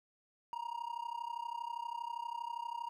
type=tone with amplitude modulation; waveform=triangle; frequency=942 Hz; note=A#5; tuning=18 cents sharp; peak=-33 dBFS; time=0.53-2.89 s; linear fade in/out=0 ms; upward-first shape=sine; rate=32.5 Hz; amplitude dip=90%; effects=none